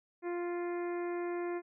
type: harmonic tone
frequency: 349.2 Hz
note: F4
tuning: in tune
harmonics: 1 / 2 / 3 / 4 / 5 / 6 / 7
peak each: -34 / -44 / -47 / -52 / -51 / -52 / -57 dBFS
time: 0.22-1.62 s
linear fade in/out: 50 ms
effects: none